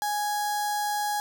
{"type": "tone with notch filter", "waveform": "sawtooth", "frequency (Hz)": 830.6, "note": "G#5", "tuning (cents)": 0, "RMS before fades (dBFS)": -28, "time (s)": [0.02, 1.2], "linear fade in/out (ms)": 0, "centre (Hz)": 2500, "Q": 1.2, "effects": ["9-bit"]}